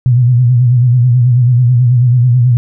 sine tone with vibrato, 123.1 Hz, B2, 5 cents flat, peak -5 dBFS, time 0.06-2.57 s, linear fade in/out 0 ms, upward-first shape sine, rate 9.2 Hz, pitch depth 75 cents each way, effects none

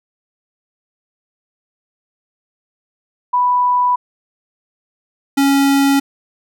sine / square tone pair in turn, 987.8 / 277.2 Hz, B5 / C#4, 0 / 0 cents, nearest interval octave + minor seventh, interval 2200 cents, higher first, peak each -11 dBFS, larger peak neither, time 3.33-3.96 / 5.37-6 s, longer neither, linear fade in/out 10 ms, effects none

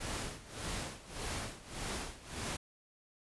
pink noise with tremolo, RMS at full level -38 dBFS, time 0-2.57 s, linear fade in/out 10 ms, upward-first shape sine, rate 1.7 Hz, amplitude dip 85%, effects resampled to 24000 Hz

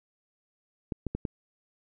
clicks, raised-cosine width 3 ms, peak -18 dBFS, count 4, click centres 0.922 / 1.067 / 1.15 / 1.252 s, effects none

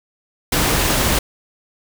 pink noise, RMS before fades -17 dBFS, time 0.52-1.19 s, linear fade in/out 5 ms, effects none

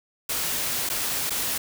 white noise with dropouts, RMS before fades -27 dBFS, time 0.29-1.58 s, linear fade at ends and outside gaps 5 ms, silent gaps 0.891-0.898 / 1.297-1.304 s, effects none

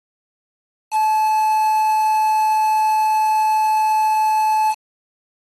triangle tone with quantisation, 866 Hz, A5, 28 cents flat, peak -12 dBFS, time 0.91-4.75 s, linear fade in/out 50 ms, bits 5, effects AAC 32 kbps

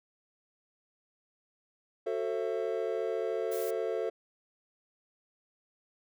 triangle chord, F# half-diminished seventh, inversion none, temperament just, 370 / 444 / 532.8 / 666 Hz, F#4 / A4 / C5 / E5, 0 / +16 / +31 / +18 cents, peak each -35 / -31 / -35 / -36 dBFS, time 2.06-4.1 s, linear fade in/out 10 ms
blue noise, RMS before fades -44 dBFS, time 3.51-3.71 s, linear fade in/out 10 ms
effects none

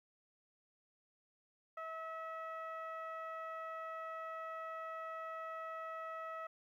15% pulse tone with low-pass filter, 647 Hz, E5, 32 cents flat, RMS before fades -45 dBFS, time 1.77-6.47 s, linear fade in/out 5 ms, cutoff 1400 Hz, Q 1.8, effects 13-bit

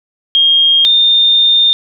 sine tone pair in turn, 3233 / 3629 Hz, G#7 / A#7, -47 / -47 cents, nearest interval major second, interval 200 cents, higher second, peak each -6 dBFS, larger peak neither, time 0.35-0.85 / 0.85-1.73 s, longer second, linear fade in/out 0 ms, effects none

